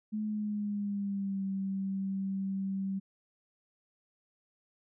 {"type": "tone with pitch glide", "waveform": "sine", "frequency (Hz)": [213.6, 193.62], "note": ["G#3", "G3"], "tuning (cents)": [49, -21], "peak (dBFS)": -31, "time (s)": [0.12, 3], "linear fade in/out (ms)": 20, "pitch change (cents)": -170, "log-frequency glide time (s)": [0.24, 1.44], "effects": []}